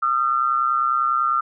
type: tone pair together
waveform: sine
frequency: 1222 / 1352 Hz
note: D#6 / E6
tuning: -32 / +43 cents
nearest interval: major second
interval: 175 cents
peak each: -20 dBFS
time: 0.02-1.41 s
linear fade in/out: 10 ms
effects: none